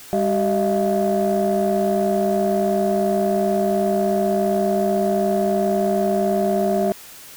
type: tone cluster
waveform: sine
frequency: 200.4 / 384.8 / 624 / 684 Hz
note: G3 / G4 / D#5 / F5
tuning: +38 / -32 / +5 / -36 cents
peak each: -21 dBFS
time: 0.13-6.92 s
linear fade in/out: 0 ms
effects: tanh soft clip ceiling -11 dBFS + white hiss -41 dBFS RMS until 7.36 s